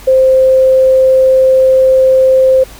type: tone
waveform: sine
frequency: 523.3 Hz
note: C5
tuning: in tune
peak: -4 dBFS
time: 0.07-2.64 s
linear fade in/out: 10 ms
effects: added 50 Hz sine -34 dBFS peak until 2.79 s + pink hiss -35 dBFS RMS until 2.79 s